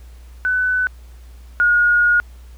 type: tone pair in turn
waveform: sine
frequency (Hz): 1500 / 1438.4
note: F#6 / F#6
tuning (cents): +23 / -49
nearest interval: minor second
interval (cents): 72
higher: first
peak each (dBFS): -15 / -11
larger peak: second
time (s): 0.45-0.87 / 1.6-2.2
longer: second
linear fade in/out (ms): 0
effects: added 60 Hz sine -37 dBFS peak until 2.57 s + pink hiss -53 dBFS RMS until 2.57 s